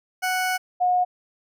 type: tone pair in turn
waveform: 20% pulse / sine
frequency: 740 / 723.5 Hz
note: F#5 / F#5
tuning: 0 / -39 cents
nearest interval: unison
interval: 39 cents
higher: first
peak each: -17 dBFS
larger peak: neither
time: 0.22-0.58 / 0.8-1.05 s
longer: first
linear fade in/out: 20 ms
effects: none